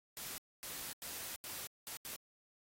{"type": "noise bursts at uneven times", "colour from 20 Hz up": "white", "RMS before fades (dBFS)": -45, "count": 6, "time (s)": [[0.17, 0.38], [0.63, 0.93], [1.02, 1.36], [1.44, 1.67], [1.87, 1.97], [2.05, 2.16]], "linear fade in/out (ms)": 0, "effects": ["AAC 48 kbps"]}